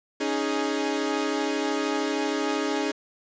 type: chord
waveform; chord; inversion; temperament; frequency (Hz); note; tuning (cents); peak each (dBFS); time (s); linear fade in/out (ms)
sawtooth; C# suspended second; none; equal with one note detuned; 278.1 / 311.1 / 415.3; C#4 / D#4 / G#4; +6 / 0 / 0; -25; 0.2-2.92; 10
effects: resampled to 16000 Hz + 8-bit